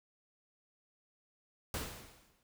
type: noise with exponential decay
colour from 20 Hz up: pink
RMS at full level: -37 dBFS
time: 1.74-2.43 s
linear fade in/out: 1 ms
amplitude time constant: 150 ms
effects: none